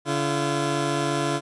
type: tone pair together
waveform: 15% pulse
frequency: 143.16 / 340.5 Hz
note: D3 / F4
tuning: -44 / -44 cents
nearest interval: octave + minor third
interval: 1500 cents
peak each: -19 dBFS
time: 0.05-1.41 s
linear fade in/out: 50 ms
effects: resampled to 24000 Hz